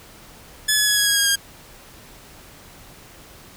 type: tone with pitch steps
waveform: 10% pulse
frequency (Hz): 1714 / 1697.3 / 1680.7 / 1664.2 / 1648 / 1631.9 / 1615.9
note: A6 / G#6 / G#6 / G#6 / G#6 / G#6 / G#6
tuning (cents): -46 / +37 / +20 / +3 / -14 / -31 / -48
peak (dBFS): -7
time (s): 0.68-1.359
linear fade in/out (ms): 10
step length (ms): 97
effects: pink hiss -45 dBFS RMS until 3.56 s